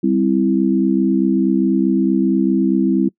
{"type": "chord", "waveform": "sine", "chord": "C major", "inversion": "second", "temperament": "equal with one note detuned", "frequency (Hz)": [196.91, 261.6, 329.6], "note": ["G3", "C4", "E4"], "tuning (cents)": [8, 0, 0], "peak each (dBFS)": -17, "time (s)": [0.03, 3.09], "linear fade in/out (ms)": 10, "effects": ["noise-tail reverb RT60 0.1 s tail -24 dB re dry"]}